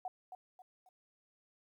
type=tone with echo; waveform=sine; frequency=740 Hz; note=F#5; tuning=in tune; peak=-37 dBFS; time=0.05-0.08 s; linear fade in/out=2 ms; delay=270 ms; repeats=3; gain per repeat=-8 dB; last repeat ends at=0.89 s; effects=13-bit